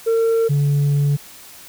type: tone pair in turn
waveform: sine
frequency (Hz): 455 / 143.32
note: A#4 / D3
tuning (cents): -42 / -42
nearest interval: octave + minor sixth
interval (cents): 2000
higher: first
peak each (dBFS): -11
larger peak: neither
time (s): 0.06-0.49 / 0.49-1.17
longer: second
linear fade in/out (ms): 20
effects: tanh soft clip ceiling -13 dBFS + white hiss -41 dBFS RMS until 1.68 s